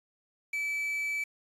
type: tone with quantisation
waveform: triangle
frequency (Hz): 2308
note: D7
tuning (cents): -31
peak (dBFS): -28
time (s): 0.53-1.24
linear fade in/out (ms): 5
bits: 8
effects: resampled to 32000 Hz